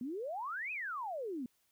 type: exponential two-way sweep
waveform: sine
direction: up then down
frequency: 232.3 to 2612 to 232.3 Hz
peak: -37 dBFS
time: 0.01-1.46 s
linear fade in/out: 2 ms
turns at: 0.72 s
effects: white hiss -75 dBFS RMS until 1.71 s